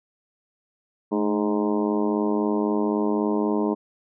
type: harmonic tone with a mistuned harmonic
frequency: 103.83 Hz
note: G#2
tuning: in tune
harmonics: 2 / 3 / 4 / 5 / 6 / 7 / 8 / 9 / 10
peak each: -25 / -25 / -26 / -35 / -33 / -39 / -38 / -33 / -37 dBFS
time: 1.11-3.75 s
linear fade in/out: 20 ms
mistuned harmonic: 2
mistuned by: +54 cents
effects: none